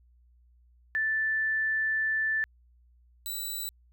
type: tone pair in turn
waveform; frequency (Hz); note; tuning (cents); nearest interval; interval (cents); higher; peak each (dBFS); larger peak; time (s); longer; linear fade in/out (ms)
sine / 5% pulse; 1760 / 3951; A6 / B7; 0 / 0; octave + major second; 1400; second; -25; neither; 0.95-2.44 / 3.26-3.69; first; 0
effects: added 60 Hz sine -58 dBFS peak until 3.92 s